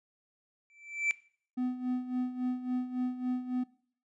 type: tone with exponential growth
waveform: triangle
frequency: 2329 Hz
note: D7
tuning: 15 cents flat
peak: -22 dBFS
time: 0.7-1.11 s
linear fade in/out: 0 ms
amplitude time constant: 89 ms
type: tone with tremolo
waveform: triangle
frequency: 251.3 Hz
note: B3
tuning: 30 cents sharp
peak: -26 dBFS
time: 1.57-3.64 s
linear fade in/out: 10 ms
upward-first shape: sine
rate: 3.6 Hz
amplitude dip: 75%
effects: noise-tail reverb RT60 0.5 s tail -20 dB re dry + resampled to 22050 Hz